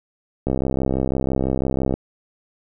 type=click train; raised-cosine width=2 ms; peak=-8 dBFS; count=98; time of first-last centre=0.47-1.94 s; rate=66 Hz; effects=none